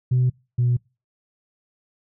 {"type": "tone pair in turn", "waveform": "sine", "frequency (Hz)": [126.2, 122.11], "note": ["B2", "B2"], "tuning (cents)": [38, -19], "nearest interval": "minor second", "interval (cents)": 57, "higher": "first", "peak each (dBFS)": [-14, -15], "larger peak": "first", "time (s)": [[0.11, 0.3], [0.58, 0.77]], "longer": "neither", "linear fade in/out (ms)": 10, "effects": ["noise-tail reverb RT60 0.3 s tail -26 dB re dry", "tanh soft clip ceiling -13 dBFS"]}